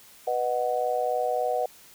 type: chord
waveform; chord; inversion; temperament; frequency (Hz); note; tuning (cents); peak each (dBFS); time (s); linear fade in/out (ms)
sine; B major; none; just; 493.9 / 617.4 / 740.8; B4 / D#5 / F#5; 0 / -14 / +2; -28 / -29 / -27; 0.27-1.66; 5
effects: white hiss -52 dBFS RMS until 1.94 s